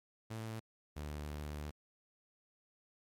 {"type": "tone pair in turn", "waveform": "sawtooth", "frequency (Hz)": [111.4, 74.35], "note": ["A2", "D2"], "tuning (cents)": [22, 22], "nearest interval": "perfect fifth", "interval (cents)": 700, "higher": "first", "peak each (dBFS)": [-37, -37], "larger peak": "neither", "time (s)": [[0.3, 0.6], [0.96, 1.71]], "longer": "second", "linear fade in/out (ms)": 10, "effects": ["MP3 64 kbps"]}